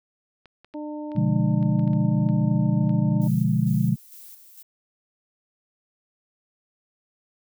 clicks, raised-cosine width 0.3 ms, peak -32 dBFS, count 11, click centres 0.457 / 0.646 / 0.739 / 1.118 / 1.163 / 1.628 / 1.794 / 1.877 / 1.933 / 2.289 / 2.894 s
harmonic tone, 300 Hz, D4, 37 cents sharp, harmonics 1 / 2 / 3, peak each -31 / -37 / -41 dBFS, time 0.74-3.28 s, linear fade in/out 10 ms
sine chord, B diminished seventh, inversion none, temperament equal, 123.47 / 146.83 / 174.61 / 207.7 Hz, B2 / D3 / F3 / Ab3, 0 / 0 / 0 / 0 cents, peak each -24 dBFS, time 1.15-3.96 s, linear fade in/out 20 ms
violet noise with tremolo, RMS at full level -44 dBFS, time 3.21-4.63 s, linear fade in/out 10 ms, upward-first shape square, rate 2.2 Hz, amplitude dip 50%
effects none

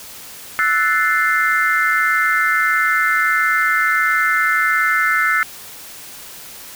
sine chord, F# half-diminished seventh, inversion third, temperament equal, 1318.5 / 1480 / 1760 / 2093 Hz, E6 / F#6 / A6 / C7, 0 / 0 / 0 / 0 cents, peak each -19 dBFS, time 0.59-5.43 s, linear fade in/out 0 ms, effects white hiss -36 dBFS RMS until 6.75 s

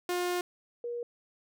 sawtooth / sine tone pair in turn, 356 / 477 Hz, F4 / A#4, +33 / +40 cents, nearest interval perfect fourth, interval 507 cents, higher second, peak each -25 / -33 dBFS, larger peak first, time 0.09-0.41 / 0.84-1.03 s, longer first, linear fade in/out 2 ms, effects none

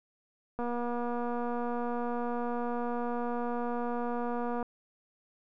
click train, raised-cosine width 1 ms, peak -22 dBFS, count 970, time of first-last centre 0.59-4.627 s, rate 240 Hz, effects none

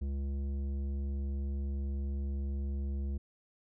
triangle tone with tanh clipping, 69.3 Hz, C#2, in tune, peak -34 dBFS, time 0.01-3.18 s, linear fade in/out 10 ms, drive 15 dB, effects none

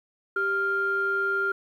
sine tone pair together, 392 / 1396.9 Hz, G4 / F6, 0 / 0 cents, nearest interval octave + minor seventh, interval 2200 cents, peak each -29 / -23 dBFS, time 0.36-1.52 s, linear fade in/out 5 ms, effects tanh soft clip ceiling -16 dBFS + 10-bit

